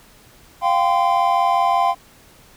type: chord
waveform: triangle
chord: F suspended second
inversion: none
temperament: equal with one note detuned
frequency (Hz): 698.5 / 784 / 1029.1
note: F5 / G5 / C6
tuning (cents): 0 / 0 / -29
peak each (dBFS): -17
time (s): 0.61-1.95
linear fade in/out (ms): 50
effects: pink hiss -49 dBFS RMS until 2.56 s